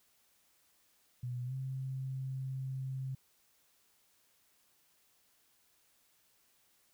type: tone with pitch glide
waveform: sine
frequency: 123.47 to 132.33 Hz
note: B2 to C3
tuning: 0 to +20 cents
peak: -36 dBFS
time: 1.23-3.15 s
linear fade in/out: 5 ms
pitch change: +120 cents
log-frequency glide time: 1.45-1.53 s
effects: white hiss -71 dBFS RMS until 6.93 s